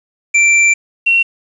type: tone pair in turn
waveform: square / sine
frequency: 2349 / 2729 Hz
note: D7 / F7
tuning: 0 / -41 cents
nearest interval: minor third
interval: 259 cents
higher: second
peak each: -8 dBFS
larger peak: neither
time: 0.34-0.74 / 1.06-1.23 s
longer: first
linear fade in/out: 10 ms
effects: resampled to 22050 Hz + 7-bit